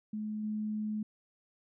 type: tone with level steps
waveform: sine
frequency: 213.5 Hz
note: G#3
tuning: 48 cents sharp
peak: -34 / -32 dBFS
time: 0.13-1.03 s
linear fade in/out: 5 ms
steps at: 0.43 s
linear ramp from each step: 10 ms
effects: none